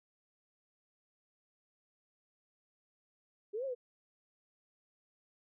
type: linear two-way sweep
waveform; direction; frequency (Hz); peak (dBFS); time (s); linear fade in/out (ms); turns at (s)
sine; up then down; 390 to 554.4 to 472.6; -35; 3.53-3.75; 20; 3.65
effects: none